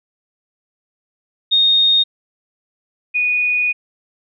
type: tone pair in turn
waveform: sine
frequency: 3700 / 2469 Hz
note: A#7 / D#7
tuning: -14 / -14 cents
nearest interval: perfect fifth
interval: 700 cents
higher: first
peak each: -10 / -14 dBFS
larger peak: first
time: 1.51-2.04 / 3.14-3.73 s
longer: second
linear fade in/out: 20 ms
effects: none